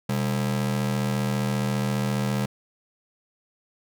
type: ring-modulated tone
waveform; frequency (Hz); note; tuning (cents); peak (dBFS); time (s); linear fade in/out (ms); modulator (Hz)
45% pulse; 163.6; E3; -13; -20; 0.09-2.46; 5; 37.4
effects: none